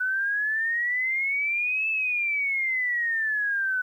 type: exponential two-way sweep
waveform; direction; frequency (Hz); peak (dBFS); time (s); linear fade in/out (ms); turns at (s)
sine; up then down; 1490 to 2637 to 1490; -23; 0-3.82; 10; 1.89
effects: 10-bit